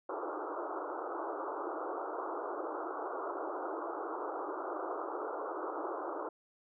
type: band-pass noise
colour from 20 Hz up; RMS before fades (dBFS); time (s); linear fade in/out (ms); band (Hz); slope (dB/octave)
pink; -39; 0.09-6.29; 5; 310 to 1400; 96
effects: none